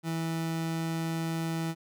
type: tone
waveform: 30% pulse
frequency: 163.7 Hz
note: E3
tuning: 12 cents flat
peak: -27 dBFS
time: 0.03-1.75 s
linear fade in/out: 50 ms
effects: none